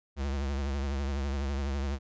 square tone with vibrato, 69.3 Hz, C#2, in tune, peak -30 dBFS, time 0.16-1.99 s, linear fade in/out 50 ms, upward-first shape triangle, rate 12 Hz, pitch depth 94 cents each way, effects resampled to 16000 Hz

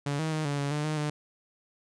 sawtooth tone with pitch steps, 142.8 / 158.4 / 155.6 / 143.4 / 141.7 / 149.1 / 154.1 / 149.4 Hz, D3 / D#3 / D#3 / D3 / C#3 / D3 / D#3 / D3, -48 / +31 / 0 / -41 / +38 / +27 / -16 / +30 cents, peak -24 dBFS, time 0.06-1.1 s, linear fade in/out 5 ms, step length 130 ms, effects resampled to 22050 Hz

